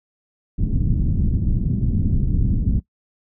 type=low-pass noise; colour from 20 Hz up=pink; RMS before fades=-19 dBFS; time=0.58-2.8 s; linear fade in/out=10 ms; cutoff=230 Hz; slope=24 dB/octave; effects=noise-tail reverb RT60 0.1 s tail -19 dB re dry